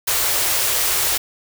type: band-stop noise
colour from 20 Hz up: white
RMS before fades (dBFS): -19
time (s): 0.07-1.18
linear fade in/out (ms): 10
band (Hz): 130 to 320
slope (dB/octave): 48
effects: none